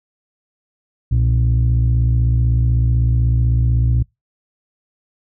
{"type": "tone pair together", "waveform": "sine", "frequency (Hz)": [63.1, 119.12], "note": ["B1", "A#2"], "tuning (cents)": [38, 38], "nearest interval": "major seventh", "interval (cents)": 1100, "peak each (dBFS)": -13, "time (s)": [1.11, 4.03], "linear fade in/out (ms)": 10, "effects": ["noise-tail reverb RT60 0.2 s tail -26 dB re dry", "tanh soft clip ceiling -9 dBFS"]}